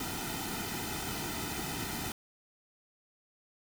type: noise with comb filter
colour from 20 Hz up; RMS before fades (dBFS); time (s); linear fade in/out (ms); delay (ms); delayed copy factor
pink; -37; 0-2.12; 2; 1.8; -0.75
effects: none